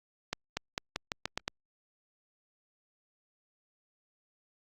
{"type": "accelerating click train", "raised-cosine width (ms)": 0.2, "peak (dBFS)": -14, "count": 8, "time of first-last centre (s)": [0.33, 1.48], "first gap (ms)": 240, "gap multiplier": 0.87, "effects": ["Opus 48 kbps"]}